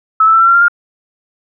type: tone with pitch steps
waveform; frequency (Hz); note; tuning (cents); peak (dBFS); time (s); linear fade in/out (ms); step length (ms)
sine; 1300 / 1317.4 / 1335 / 1352.9 / 1371 / 1389.3 / 1407.9; E6 / E6 / E6 / E6 / F6 / F6 / F6; -24 / -1 / +22 / +45 / -32 / -9 / +14; -5; 0.2-0.683; 5; 69
effects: none